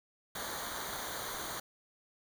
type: noise with comb filter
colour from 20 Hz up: pink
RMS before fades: -40 dBFS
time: 0.35-1.6 s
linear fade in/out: 5 ms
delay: 0.38 ms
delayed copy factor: -0.8
effects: none